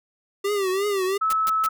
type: tone with vibrato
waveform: square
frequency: 392 Hz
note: G4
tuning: in tune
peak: -22 dBFS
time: 0.44-1.18 s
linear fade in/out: 10 ms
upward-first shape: triangle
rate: 2.9 Hz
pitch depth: 120 cents each way
type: tone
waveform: sine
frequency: 1300 Hz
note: E6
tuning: 24 cents flat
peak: -19 dBFS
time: 1.21-1.69 s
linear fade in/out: 10 ms
type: noise bursts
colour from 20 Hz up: white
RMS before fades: -31 dBFS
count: 3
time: 1.3-1.664 s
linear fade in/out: 2 ms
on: 28 ms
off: 140 ms
effects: none